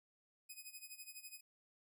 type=tone with tremolo; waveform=5% pulse; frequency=2508 Hz; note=D#7; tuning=13 cents sharp; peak=-39 dBFS; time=0.49-1.41 s; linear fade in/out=10 ms; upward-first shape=sine; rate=12 Hz; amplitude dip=80%; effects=none